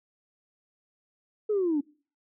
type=linear sweep; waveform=sine; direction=down; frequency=436.4 to 276.1 Hz; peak=-22 dBFS; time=1.49-1.81 s; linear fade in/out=10 ms; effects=noise-tail reverb RT60 0.4 s tail -24 dB re dry + tanh soft clip ceiling -19 dBFS